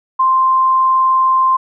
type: tone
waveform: sine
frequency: 1046.5 Hz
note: C6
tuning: in tune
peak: -9 dBFS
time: 0.19-1.57 s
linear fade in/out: 10 ms
effects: none